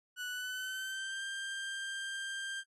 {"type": "tone with pitch glide", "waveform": "30% pulse", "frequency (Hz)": [1480, 1586.2], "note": ["F#6", "G6"], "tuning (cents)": [0, 20], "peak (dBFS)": -35, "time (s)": [0.16, 2.64], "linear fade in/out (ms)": 50, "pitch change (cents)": 120, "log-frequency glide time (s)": [0.29, 1.24], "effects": ["AAC 32 kbps"]}